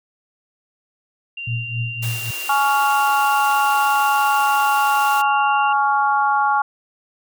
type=tone; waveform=sine; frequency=2774 Hz; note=F7; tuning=12 cents flat; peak=-27 dBFS; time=1.37-5.73 s; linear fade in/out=5 ms
type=tone with tremolo; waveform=sine; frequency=116.54 Hz; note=A#2; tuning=in tune; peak=-19 dBFS; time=1.47-2.31 s; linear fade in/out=5 ms; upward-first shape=triangle; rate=3.7 Hz; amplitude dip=90%
type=high-pass noise; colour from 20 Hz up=white; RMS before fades=-31 dBFS; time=2.02-5.22 s; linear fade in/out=10 ms; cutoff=280 Hz; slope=96 dB/octave
type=harmonic tone; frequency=279.3 Hz; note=C#4; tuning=13 cents sharp; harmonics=3 / 4 / 5; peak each=-17 / -20 / -21 dBFS; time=2.49-6.62 s; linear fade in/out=5 ms
effects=none